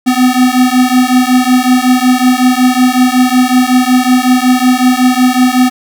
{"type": "beating tone pair", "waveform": "square", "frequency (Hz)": [250, 255.4], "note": ["B3", "C4"], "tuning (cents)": [21, -42], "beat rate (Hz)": 5.4, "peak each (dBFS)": -10, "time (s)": [0.06, 5.7], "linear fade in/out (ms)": 20, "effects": []}